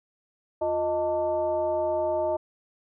sine tone with frequency modulation, 622.3 Hz, D#5, in tune, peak -23 dBFS, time 0.61-2.37 s, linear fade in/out 10 ms, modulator 270 Hz, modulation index 0.81, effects none

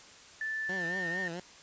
sine tone with pitch glide, 1760 to 1823.1 Hz, A6 to A#6, 0 to -39 cents, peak -32 dBFS, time 0.41-1.28 s, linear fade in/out 2 ms, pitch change +61 cents, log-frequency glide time 0.72-1.07 s
15% pulse tone with vibrato, 178.4 Hz, F3, 37 cents sharp, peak -31 dBFS, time 0.69-1.4 s, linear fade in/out 2 ms, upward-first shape triangle, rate 4.4 Hz, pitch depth 150 cents each way
effects white hiss -53 dBFS RMS until 1.62 s + resampled to 16000 Hz

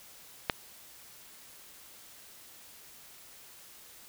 click, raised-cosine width 0.3 ms, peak -9 dBFS, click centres 0.498 s, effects white hiss -53 dBFS RMS until 4.08 s

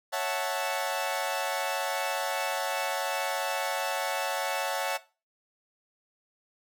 sawtooth chord, F# minor seventh, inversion second, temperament equal, 554.4 / 659.3 / 740 / 880 Hz, C#5 / E5 / F#5 / A5, 0 / 0 / 0 / 0 cents, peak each -30 dBFS, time 0.12-4.98 s, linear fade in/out 20 ms, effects noise-tail reverb RT60 0.3 s tail -17 dB re dry

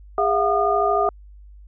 sine tone cluster, 407.8 / 673 / 726 / 1217 Hz, G#4 / E5 / F#5 / D#6, -32 / +36 / -33 / -39 cents, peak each -22 dBFS, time 0.18-1.09 s, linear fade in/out 2 ms, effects added 50 Hz sine -41 dBFS peak until 1.67 s

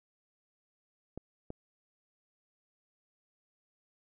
clicks, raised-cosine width 2 ms, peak -27 dBFS, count 2, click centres 1.176 / 1.504 s, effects none

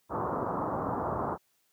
white low-pass noise, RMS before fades -32 dBFS, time 0.09-1.38 s, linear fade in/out 50 ms, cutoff 1200 Hz, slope 48 dB/octave, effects white hiss -72 dBFS RMS until 1.72 s + high-pass 80 Hz 12 dB/octave

